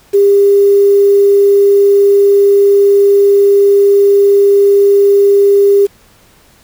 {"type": "tone with quantisation", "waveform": "sine", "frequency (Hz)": 401.1, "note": "G4", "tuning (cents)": 40, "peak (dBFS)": -4, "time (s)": [0.13, 5.87], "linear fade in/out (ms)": 20, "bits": 5, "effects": ["pink hiss -46 dBFS RMS until 6.63 s"]}